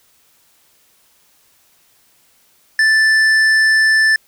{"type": "tone with hard clipping", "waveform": "sine", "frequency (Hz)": 1760, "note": "A6", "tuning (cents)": 0, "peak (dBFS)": -11, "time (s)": [2.79, 4.16], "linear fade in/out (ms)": 2, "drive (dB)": 8, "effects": ["white hiss -55 dBFS RMS until 4.27 s"]}